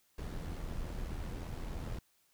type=noise with amplitude modulation; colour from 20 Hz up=brown; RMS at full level=-38 dBFS; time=0.18-1.99 s; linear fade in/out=5 ms; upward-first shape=sine; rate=83.3 Hz; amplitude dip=45%; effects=white hiss -72 dBFS RMS until 2.33 s